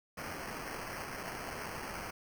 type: noise with sample-and-hold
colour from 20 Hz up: violet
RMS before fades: -42 dBFS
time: 0.17-2.11 s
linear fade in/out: 10 ms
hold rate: 3675 Hz
effects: none